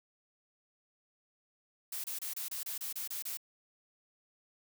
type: noise bursts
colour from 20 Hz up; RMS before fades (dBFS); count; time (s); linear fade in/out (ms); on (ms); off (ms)
blue; -39; 10; 1.92-3.372; 5; 120; 28
effects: none